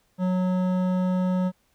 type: tone with hard clipping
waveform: triangle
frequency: 183.6 Hz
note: F#3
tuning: 13 cents flat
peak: -23 dBFS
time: 0.18-1.52 s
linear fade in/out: 50 ms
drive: 16 dB
effects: pink hiss -67 dBFS RMS until 1.74 s